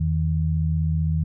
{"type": "tone pair together", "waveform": "sine", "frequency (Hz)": [82.81, 158.5], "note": ["E2", "D#3"], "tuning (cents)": [8, 32], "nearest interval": "major seventh", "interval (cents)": 1124, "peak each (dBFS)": [-22, -22], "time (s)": [0, 1.24], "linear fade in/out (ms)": 10, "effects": []}